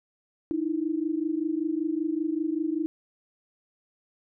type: tone pair together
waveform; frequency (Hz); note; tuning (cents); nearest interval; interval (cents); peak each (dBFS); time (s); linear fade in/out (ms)
sine; 304.4 / 329.6; D#4 / E4; -38 / 0; minor second; 138; -28; 0.51-2.86; 0
effects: none